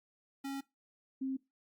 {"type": "tone pair in turn", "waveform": ["square", "sine"], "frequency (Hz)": [274.2, 265.6], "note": ["C#4", "C4"], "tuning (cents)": [-19, 26], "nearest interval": "minor second", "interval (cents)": 55, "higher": "first", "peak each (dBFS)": [-38, -33], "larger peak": "second", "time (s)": [[0.44, 0.61], [1.21, 1.37]], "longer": "first", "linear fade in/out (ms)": 10, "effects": ["noise-tail reverb RT60 0.2 s tail -20 dB re dry", "Opus 48 kbps"]}